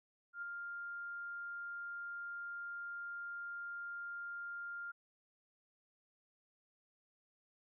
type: tone with ADSR envelope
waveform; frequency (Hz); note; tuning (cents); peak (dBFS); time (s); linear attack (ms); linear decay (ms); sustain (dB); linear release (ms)
sine; 1400; F6; +4; -39; 0.33-4.92; 92; 8; -3; 14
effects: none